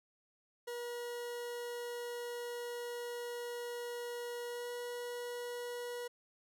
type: tone with pitch glide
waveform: 40% pulse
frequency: 480 to 483.9 Hz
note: B4 to B4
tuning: -49 to -35 cents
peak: -39 dBFS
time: 0.67-6.08 s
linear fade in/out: 10 ms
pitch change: +14 cents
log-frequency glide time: 4.48-4.7 s
effects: none